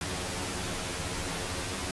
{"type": "noise with comb filter", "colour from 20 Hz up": "pink", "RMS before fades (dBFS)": -34, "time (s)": [0.01, 1.91], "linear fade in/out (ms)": 2, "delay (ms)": 11, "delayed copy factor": 1, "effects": ["resampled to 24000 Hz"]}